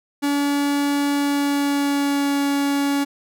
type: tone with pitch glide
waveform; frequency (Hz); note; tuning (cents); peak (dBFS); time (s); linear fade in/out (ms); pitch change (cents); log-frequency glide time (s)
45% pulse; 285.4 to 282; D4 to C#4; -49 to +30; -18; 0.22-3.05; 20; -21; 1.14-2.43
effects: none